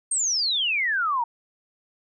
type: exponential sweep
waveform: sine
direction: down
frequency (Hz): 8750 to 905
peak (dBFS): -21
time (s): 0.11-1.24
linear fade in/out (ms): 5
effects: none